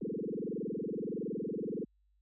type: tone with frequency modulation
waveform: sine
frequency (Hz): 328.3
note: E4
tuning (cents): -7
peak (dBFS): -34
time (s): 0.01-1.85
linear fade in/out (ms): 10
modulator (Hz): 21.5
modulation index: 6.9
effects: added 50 Hz sine -68 dBFS peak until 2.21 s